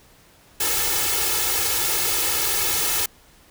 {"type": "noise with comb filter", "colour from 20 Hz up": "white", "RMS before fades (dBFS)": -22, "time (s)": [0.6, 3.06], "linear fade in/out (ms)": 5, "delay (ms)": 2.3, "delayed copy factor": 0.95, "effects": ["pink hiss -53 dBFS RMS until 3.5 s"]}